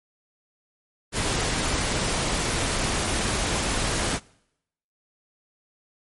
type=noise; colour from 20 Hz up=pink; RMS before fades=-25 dBFS; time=1.12-4.2 s; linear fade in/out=50 ms; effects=noise-tail reverb RT60 0.8 s tail -24 dB re dry + MP3 48 kbps